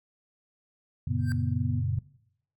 sine chord, F# major, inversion none, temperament equal, 92.5 / 116.54 / 138.59 Hz, F#2 / A#2 / C#3, 0 / 0 / 0 cents, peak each -30 / -30 / -31 dBFS, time 1.07-1.99 s, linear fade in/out 5 ms
sine tone, 242.8 Hz, B3, 29 cents flat, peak -33 dBFS, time 1.08-1.83 s, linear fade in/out 50 ms
square tone with exponential growth, 1568 Hz, G6, in tune, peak -34 dBFS, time 1.18-1.32 s, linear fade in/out 0 ms, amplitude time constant 29 ms
effects noise-tail reverb RT60 0.7 s tail -18 dB re dry

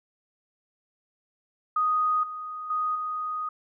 sine tone with level steps, 1244.5 Hz, D#6, in tune, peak -21 / -33 / -24 / -28 dBFS, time 1.76-3.49 s, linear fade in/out 5 ms, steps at 2.23 / 2.7 / 2.95 s, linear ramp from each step 5 ms, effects none

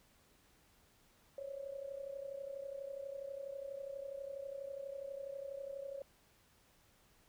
sine tone with amplitude modulation, 552 Hz, C#5, 7 cents flat, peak -39 dBFS, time 1.38-6.02 s, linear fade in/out 2 ms, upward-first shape sine, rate 32.2 Hz, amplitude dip 75%, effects pink hiss -69 dBFS RMS until 7.28 s

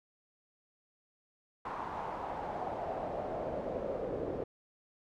brown noise with band-pass filter sweep, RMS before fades -38 dBFS, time 1.65-4.44 s, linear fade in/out 5 ms, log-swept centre 1000 to 460 Hz, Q 3.4, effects none

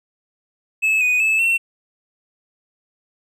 triangle tone with pitch steps, 2599 / 2486 / 2610 / 2708 Hz, E7 / D#7 / E7 / E7, -25 / -2 / -18 / +46 cents, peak -13 dBFS, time 0.82-1.58 s, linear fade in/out 20 ms, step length 190 ms, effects none

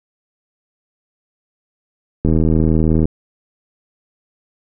click train, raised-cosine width 3 ms, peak -3 dBFS, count 65, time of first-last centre 2.25-3.055 s, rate 79.5 Hz, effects none

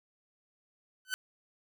sawtooth tone with exponential growth, 1513 Hz, F#6, 38 cents sharp, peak -24 dBFS, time 1.05-1.14 s, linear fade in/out 0 ms, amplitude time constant 18 ms, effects none

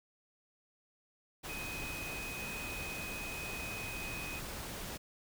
sine tone in noise, 2511 Hz, D#7, 15 cents sharp, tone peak -42 dBFS, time 1.48-4.4 s, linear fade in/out 20 ms, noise pink, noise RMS -43 dBFS, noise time 1.43-4.98 s, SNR -2 dB, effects none

